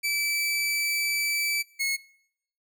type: tone pair in turn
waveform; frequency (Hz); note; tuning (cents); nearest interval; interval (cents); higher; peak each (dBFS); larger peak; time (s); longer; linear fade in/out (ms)
sawtooth; 2314 / 2179; D7 / C#7; -26 / -30; minor second; 104; first; -21; neither; 0.03-1.63 / 1.79-1.97; first; 20
effects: noise-tail reverb RT60 0.7 s tail -23 dB re dry